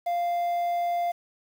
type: tone with quantisation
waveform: triangle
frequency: 696 Hz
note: F5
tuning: 6 cents flat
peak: -22 dBFS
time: 0.06-1.12 s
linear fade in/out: 10 ms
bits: 8
effects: none